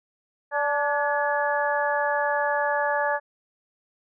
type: harmonic tone with a mistuned harmonic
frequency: 290.7 Hz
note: D4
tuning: 18 cents flat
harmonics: 2 / 3 / 4 / 5 / 6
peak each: -26 / -26 / -32 / -35 / -27 dBFS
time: 0.51-3.2 s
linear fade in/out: 50 ms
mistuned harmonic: 6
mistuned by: -45 cents
effects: none